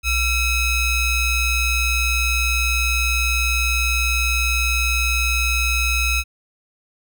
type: ring-modulated tone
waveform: 40% pulse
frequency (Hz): 1300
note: E6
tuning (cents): -24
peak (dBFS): -13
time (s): 0.03-6.24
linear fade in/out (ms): 50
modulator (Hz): 1240
effects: none